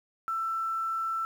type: tone with quantisation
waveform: sine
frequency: 1333 Hz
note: E6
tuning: 19 cents sharp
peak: -28 dBFS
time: 0.28-1.25 s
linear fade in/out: 0 ms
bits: 9
effects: none